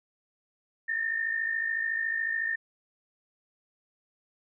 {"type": "tone pair together", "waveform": "sine", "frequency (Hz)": [1767.1, 1821], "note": ["A6", "A#6"], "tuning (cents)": [7, -41], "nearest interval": "minor second", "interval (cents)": 52, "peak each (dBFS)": [-34, -28], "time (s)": [0.88, 2.56], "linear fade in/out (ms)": 10, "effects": []}